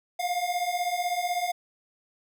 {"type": "beating tone pair", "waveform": "square", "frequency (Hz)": [700, 716], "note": ["F5", "F5"], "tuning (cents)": [4, 43], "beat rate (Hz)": 16, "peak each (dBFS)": [-31, -29], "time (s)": [0.19, 1.52], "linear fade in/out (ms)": 10, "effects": []}